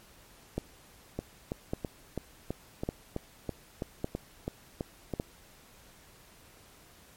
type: two click trains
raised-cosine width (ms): 2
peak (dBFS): -19 / -17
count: 13 / 5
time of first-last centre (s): 1.19-5.137 / 0.58-5.199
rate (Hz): 3.04 / 0.866
effects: pink hiss -57 dBFS RMS until 7.16 s + MP3 64 kbps